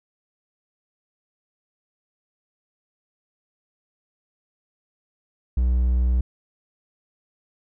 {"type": "tone", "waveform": "triangle", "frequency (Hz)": 61.74, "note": "B1", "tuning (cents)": 0, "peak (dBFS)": -15, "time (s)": [5.57, 6.21], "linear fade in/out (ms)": 5, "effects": []}